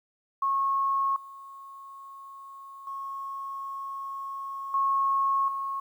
sine tone with level steps, 1093 Hz, C#6, 25 cents flat, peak -23 / -42 / -33 / -22 / -29 dBFS, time 0.42-5.8 s, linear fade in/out 5 ms, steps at 1.16 / 2.87 / 4.74 / 5.48 s, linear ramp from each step 2 ms, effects 10-bit

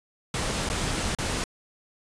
pink noise with dropouts, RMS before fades -28 dBFS, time 0.34-1.44 s, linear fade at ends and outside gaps 2 ms, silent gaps 0.69-0.699 / 1.15-1.186 s, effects resampled to 22050 Hz

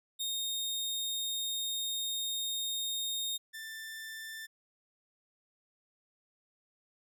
sawtooth tone pair in turn, 3700 / 1775.7 Hz, A#7 / A6, -14 / +15 cents, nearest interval octave + minor second, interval 1271 cents, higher first, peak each -30 / -38 dBFS, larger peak first, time 0.19-3.38 / 3.53-4.47 s, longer first, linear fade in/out 20 ms, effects none

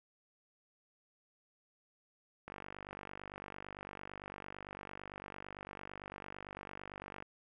click train, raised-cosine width 0.5 ms, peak -30 dBFS, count 233, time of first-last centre 2.48-7.224 s, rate 48.9 Hz, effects none

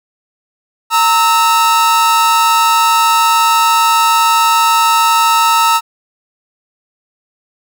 45% pulse tone pair together, 920 / 1301.1 Hz, A#5 / E6, -23 / -23 cents, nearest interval tritone, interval 600 cents, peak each -11 dBFS, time 0.9-5.81 s, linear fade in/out 50 ms, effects none

